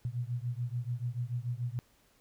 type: beating tone pair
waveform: sine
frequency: 118.5 / 125.4 Hz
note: A#2 / B2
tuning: +29 / +27 cents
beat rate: 6.9 Hz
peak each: -35 / -36 dBFS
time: 0.05-1.79 s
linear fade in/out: 0 ms
effects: pink hiss -67 dBFS RMS until 2.2 s

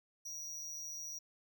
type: tone with amplitude modulation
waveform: square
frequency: 5770 Hz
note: F#8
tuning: 44 cents flat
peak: -40 dBFS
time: 0.25-1.19 s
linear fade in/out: 10 ms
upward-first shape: sine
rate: 154 Hz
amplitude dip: 60%
effects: 13-bit

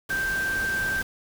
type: tone in noise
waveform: sine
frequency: 1568 Hz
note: G6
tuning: in tune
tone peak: -24 dBFS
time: 0.1-1.02 s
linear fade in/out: 5 ms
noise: pink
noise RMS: -35 dBFS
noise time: 0.09-1.03 s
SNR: +8 dB
effects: none

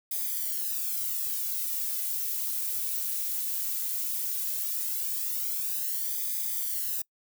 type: noise with flanger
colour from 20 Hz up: violet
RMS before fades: -31 dBFS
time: 0.11-7.02 s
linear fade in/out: 5 ms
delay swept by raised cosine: 0.71 to 2.91 ms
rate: 0.16 Hz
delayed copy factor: -0.9
effects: noise-tail reverb RT60 0.1 s tail -24 dB re dry

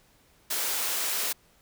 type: high-pass noise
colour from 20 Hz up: white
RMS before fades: -29 dBFS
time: 0.5-1.33 s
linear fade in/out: 10 ms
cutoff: 370 Hz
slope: 12 dB/octave
effects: pink hiss -62 dBFS RMS until 1.61 s

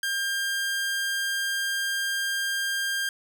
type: tone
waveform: sawtooth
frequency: 1600 Hz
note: G6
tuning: 35 cents sharp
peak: -22 dBFS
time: 0.03-3.09 s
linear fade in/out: 2 ms
effects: none

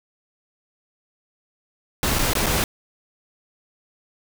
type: noise with dropouts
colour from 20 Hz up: pink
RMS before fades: -21 dBFS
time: 2.03-2.64 s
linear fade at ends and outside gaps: 1 ms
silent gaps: 2.187-2.191 / 2.334-2.352 / 2.461-2.465 s
effects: none

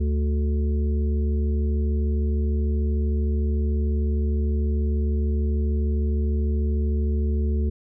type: harmonic tone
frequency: 73.42 Hz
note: D2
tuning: in tune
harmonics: 1 / 3 / 5 / 6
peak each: -20 / -30 / -34 / -38 dBFS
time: 0-7.7 s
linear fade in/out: 10 ms
effects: none

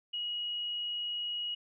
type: tone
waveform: sine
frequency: 2900 Hz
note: F#7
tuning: 35 cents flat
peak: -33 dBFS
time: 0.13-1.55 s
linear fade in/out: 10 ms
effects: none

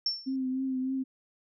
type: tone with exponential decay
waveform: sine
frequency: 5420 Hz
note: E8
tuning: 47 cents sharp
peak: -23 dBFS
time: 0.06-0.36 s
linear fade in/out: 2 ms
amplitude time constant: 64 ms
type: tone with vibrato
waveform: sine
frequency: 261.6 Hz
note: C4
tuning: in tune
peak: -28 dBFS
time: 0.26-1.04 s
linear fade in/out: 20 ms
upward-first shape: triangle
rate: 3.3 Hz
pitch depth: 37 cents each way
effects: none

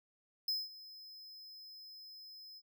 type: tone with ADSR envelope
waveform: square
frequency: 5100 Hz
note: D#8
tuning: 42 cents sharp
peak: -32 dBFS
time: 0.48-2.62 s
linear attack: 4 ms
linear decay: 200 ms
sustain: -19 dB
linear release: 48 ms
effects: none

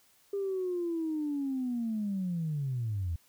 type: linear sweep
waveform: sine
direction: down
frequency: 403.1 to 79 Hz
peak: -29 dBFS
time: 0.33-3.16 s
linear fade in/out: 5 ms
effects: tanh soft clip ceiling -25 dBFS + white hiss -65 dBFS RMS until 3.28 s

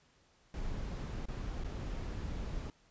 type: noise with dropouts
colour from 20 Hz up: brown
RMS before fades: -39 dBFS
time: 0.54-2.7 s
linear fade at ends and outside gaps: 1 ms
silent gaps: 1.256-1.285 / 1.637-1.646 s
effects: pink hiss -68 dBFS RMS until 2.9 s + resampled to 16000 Hz

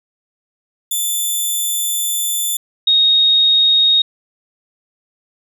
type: tone pair in turn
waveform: 5% pulse / sine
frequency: 3520 / 3736 Hz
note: A7 / A#7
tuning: 0 / +3 cents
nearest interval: minor second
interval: 103 cents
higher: second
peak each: -9 dBFS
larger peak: neither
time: 0.91-2.57 / 2.87-4.02 s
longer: first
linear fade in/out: 5 ms
effects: none

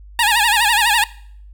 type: tone with vibrato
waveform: 15% pulse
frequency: 884 Hz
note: A5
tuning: 8 cents sharp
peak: -6 dBFS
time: 0.19-1.04 s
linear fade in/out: 2 ms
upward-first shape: sine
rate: 12 Hz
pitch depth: 140 cents each way
effects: noise-tail reverb RT60 0.6 s tail -21 dB re dry + added 50 Hz sine -37 dBFS peak until 1.53 s

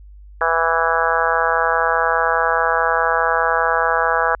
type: harmonic tone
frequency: 164.81 Hz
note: E3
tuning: in tune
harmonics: 3 / 4 / 5 / 6 / 7 / 8 / 9 / 10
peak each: -23 / -23 / -23 / -23 / -23 / -23 / -23 / -23 dBFS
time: 0.41-4.35 s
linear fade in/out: 2 ms
effects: added 50 Hz sine -38 dBFS peak until 4.4 s

